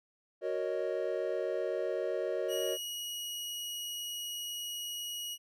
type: chord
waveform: triangle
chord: D# minor seventh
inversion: first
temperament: equal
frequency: 370 / 466.2 / 554.4 / 622.3 Hz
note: F#4 / A#4 / C#5 / D#5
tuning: 0 / 0 / 0 / 0 cents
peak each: -35 dBFS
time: 0.41-2.78 s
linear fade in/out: 50 ms
type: tone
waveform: sawtooth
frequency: 2902 Hz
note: F#7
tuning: 34 cents flat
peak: -34 dBFS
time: 2.48-5.38 s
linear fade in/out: 50 ms
effects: none